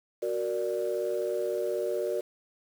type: chord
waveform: sine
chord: Gb augmented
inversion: none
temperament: equal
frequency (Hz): 370 / 466.2 / 587.3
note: Gb4 / Bb4 / D5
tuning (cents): 0 / 0 / 0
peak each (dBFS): -31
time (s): 0.22-2.21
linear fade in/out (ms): 10
effects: tanh soft clip ceiling -20 dBFS + 8-bit